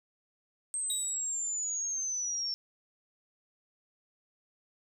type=linear sweep; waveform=sine; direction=down; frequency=8372 to 5400 Hz; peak=-31 dBFS; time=0.74-2.54 s; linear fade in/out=0 ms
type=tone with exponential decay; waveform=square; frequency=3809 Hz; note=A#7; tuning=37 cents sharp; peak=-32 dBFS; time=0.9-1.33 s; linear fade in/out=1 ms; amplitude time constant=92 ms
effects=none